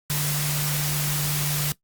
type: tone in noise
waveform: sine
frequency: 146.83 Hz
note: D3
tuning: in tune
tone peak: -25 dBFS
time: 0.1-1.72 s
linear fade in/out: 0 ms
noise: white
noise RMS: -27 dBFS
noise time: 0.1-1.72 s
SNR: -1 dB
effects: noise-tail reverb RT60 0.1 s tail -19 dB re dry + Opus 48 kbps